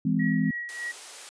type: chord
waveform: sine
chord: E augmented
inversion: none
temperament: just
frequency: 164.81 / 206 / 257.5 Hz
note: E3 / G#3 / B#3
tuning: 0 / -14 / -28 cents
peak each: -26 dBFS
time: 0.05-0.51 s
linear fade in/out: 5 ms
type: tone with tremolo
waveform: sine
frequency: 1913 Hz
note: A#6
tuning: 44 cents sharp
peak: -29 dBFS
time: 0.19-0.92 s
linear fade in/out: 10 ms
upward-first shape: triangle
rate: 3.3 Hz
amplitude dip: 70%
type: high-pass noise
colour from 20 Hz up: white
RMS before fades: -42 dBFS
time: 0.69-1.29 s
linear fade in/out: 0 ms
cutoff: 360 Hz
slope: 24 dB/octave
effects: resampled to 22050 Hz